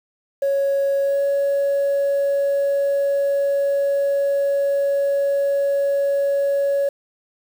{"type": "tone with pitch glide", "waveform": "sine", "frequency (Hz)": [554.4, 559.9], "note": ["C#5", "C#5"], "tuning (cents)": [0, 17], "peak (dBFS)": -15, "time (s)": [0.42, 6.89], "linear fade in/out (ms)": 5, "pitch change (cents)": 17, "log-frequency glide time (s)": [1.02, 1.22], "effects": ["tanh soft clip ceiling -13 dBFS", "7-bit"]}